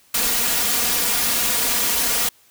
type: noise with comb filter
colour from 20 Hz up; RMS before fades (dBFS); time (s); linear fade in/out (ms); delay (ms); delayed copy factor
white; -20; 0.14-2.29; 5; 4.2; +0.8
effects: white hiss -55 dBFS RMS until 2.5 s